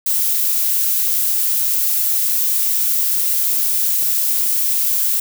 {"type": "noise", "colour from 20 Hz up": "violet", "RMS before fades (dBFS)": -17, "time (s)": [0.06, 5.2], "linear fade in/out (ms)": 5, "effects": []}